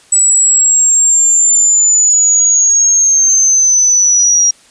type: linear sweep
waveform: sine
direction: down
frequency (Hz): 7902 to 5700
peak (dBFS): -6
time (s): 0.12-4.51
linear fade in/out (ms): 5
effects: white hiss -45 dBFS RMS until 4.7 s + resampled to 22050 Hz